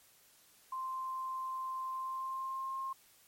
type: tone with pitch glide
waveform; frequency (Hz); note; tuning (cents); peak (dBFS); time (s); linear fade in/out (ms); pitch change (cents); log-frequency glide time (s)
sine; 1045 to 1066.3; C6 to C6; -2 to +32; -36; 0.72-2.93; 5; +34; 1.92-2.8
effects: white hiss -64 dBFS RMS until 3.27 s + MP3 64 kbps